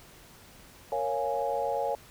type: chord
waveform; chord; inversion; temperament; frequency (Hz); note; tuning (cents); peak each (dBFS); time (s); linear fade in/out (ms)
sine; Bb minor seventh; none; equal; 466.2 / 554.4 / 698.5 / 830.6; Bb4 / Db5 / F5 / Ab5; 0 / 0 / 0 / 0; -34 / -31 / -34 / -32; 0.92-1.95; 2
effects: pink hiss -53 dBFS RMS until 2.1 s